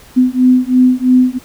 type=beating tone pair; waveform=sine; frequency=252 / 255 Hz; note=B3 / C4; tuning=+35 / -44 cents; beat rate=3 Hz; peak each=-10 dBFS; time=0.16-1.39 s; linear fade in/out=20 ms; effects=pink hiss -41 dBFS RMS until 1.44 s